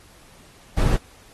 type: noise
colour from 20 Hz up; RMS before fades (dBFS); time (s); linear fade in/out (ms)
brown; -18; 0.77-0.97; 10
effects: pink hiss -51 dBFS RMS until 1.33 s + AAC 32 kbps